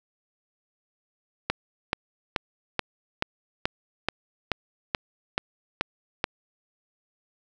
click train, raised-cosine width 0.3 ms, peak -7 dBFS, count 12, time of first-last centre 1.5-6.241 s, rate 2.32 Hz, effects none

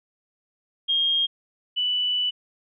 sine tone pair in turn, 3233 / 2972 Hz, G#7 / F#7, -47 / +7 cents, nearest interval minor second, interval 146 cents, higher first, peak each -19 / -21 dBFS, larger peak first, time 0.88-1.27 / 1.76-2.31 s, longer second, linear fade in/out 20 ms, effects none

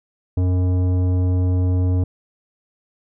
sine tone with tanh clipping, 91 Hz, F#2, 28 cents flat, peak -17 dBFS, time 0.37-2.04 s, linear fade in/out 5 ms, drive 13 dB, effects none

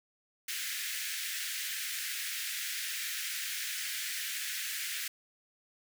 pink high-pass noise, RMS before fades -37 dBFS, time 0.48-5.08 s, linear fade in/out 5 ms, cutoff 1600 Hz, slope 48 dB/octave, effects none

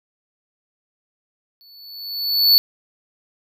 square tone with exponential growth, 4451 Hz, C#8, 6 cents sharp, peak -8 dBFS, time 1.61-2.58 s, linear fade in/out 0 ms, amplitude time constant 210 ms, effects none

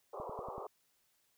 pink band-pass noise, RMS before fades -44 dBFS, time 0.13-0.67 s, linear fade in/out 5 ms, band 380 to 1200 Hz, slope 96 dB/octave
click train, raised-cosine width 3 ms, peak -36 dBFS, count 5, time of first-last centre 0.2-0.581 s, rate 10.5 Hz
effects white hiss -75 dBFS RMS until 1.37 s

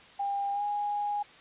sine tone with pitch glide, 801 to 824 Hz, G5 to G#5, +37 to -14 cents, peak -28 dBFS, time 0.19-1.23 s, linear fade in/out 10 ms, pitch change +49 cents, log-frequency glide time 0.52-0.63 s, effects white hiss -53 dBFS RMS until 1.4 s + resampled to 8000 Hz

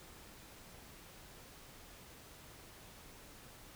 silence, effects pink hiss -56 dBFS RMS until 3.75 s

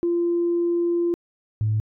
sine tone pair in turn, 344.2 / 107.79 Hz, F4 / A2, -25 / -35 cents, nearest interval octave + minor sixth, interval 2010 cents, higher first, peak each -18 dBFS, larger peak neither, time 0.03-1.14 / 1.61-1.8 s, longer first, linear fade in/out 0 ms, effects tanh soft clip ceiling -14 dBFS

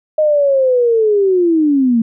sine linear sweep, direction down, 623 to 221.7 Hz, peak -9 dBFS, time 0.18-2.02 s, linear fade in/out 5 ms, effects none

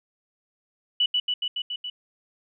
sine tone with echo, 2959 Hz, F#7, 1 cent flat, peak -18 dBFS, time 1-1.06 s, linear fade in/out 5 ms, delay 140 ms, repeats 6, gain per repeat -2 dB, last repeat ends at 1.9 s, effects none

